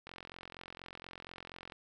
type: click train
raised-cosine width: 0.3 ms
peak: -30 dBFS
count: 74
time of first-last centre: 0.07-1.722 s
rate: 44.2 Hz
effects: none